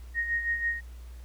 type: tone with tremolo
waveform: sine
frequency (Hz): 1864.7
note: A#6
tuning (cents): 0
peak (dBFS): -24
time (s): 0.14-0.81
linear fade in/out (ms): 50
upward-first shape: sine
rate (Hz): 6.1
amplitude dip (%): 60
effects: added 60 Hz sine -41 dBFS peak until 1.24 s + pink hiss -59 dBFS RMS until 1.24 s